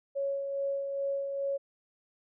sine tone with tremolo, 554.4 Hz, C#5, in tune, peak -28 dBFS, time 0.15-1.58 s, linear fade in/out 20 ms, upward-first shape sine, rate 2.4 Hz, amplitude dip 40%, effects none

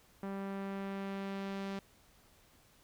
sawtooth tone with low-pass filter sweep, 196 Hz, G3, in tune, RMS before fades -40 dBFS, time 0.23-1.79 s, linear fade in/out 2 ms, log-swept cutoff 1500 to 4600 Hz, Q 0.83, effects pink hiss -65 dBFS RMS until 2.83 s

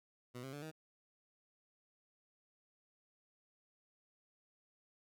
15% pulse tone with pitch steps, 123.47 / 133.87 / 145.14 / 157.37 Hz, B2 / C3 / D3 / D#3, 0 / +40 / -20 / +20 cents, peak -39 dBFS, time 0.34-0.716 s, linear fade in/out 20 ms, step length 94 ms, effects none

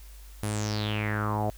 sawtooth tone with low-pass filter sweep, 105.9 Hz, G#2, 34 cents sharp, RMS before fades -29 dBFS, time 0.43-1.5 s, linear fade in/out 0 ms, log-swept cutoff 11000 to 650 Hz, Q 6.3, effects added 50 Hz sine -44 dBFS peak until 1.57 s + white hiss -55 dBFS RMS until 1.57 s

